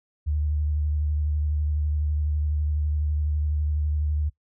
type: tone with vibrato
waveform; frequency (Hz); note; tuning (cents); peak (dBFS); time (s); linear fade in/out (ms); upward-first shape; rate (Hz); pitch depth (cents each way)
sine; 75; D2; +37; -22; 0.26-4.3; 20; sine; 12; 27
effects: noise-tail reverb RT60 0.1 s tail -19 dB re dry